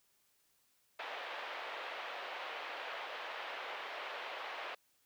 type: band-pass noise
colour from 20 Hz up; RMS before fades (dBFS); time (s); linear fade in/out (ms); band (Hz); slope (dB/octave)
pink; -44; 0.99-4.75; 5; 540 to 3300; 24
effects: white hiss -74 dBFS RMS until 5.05 s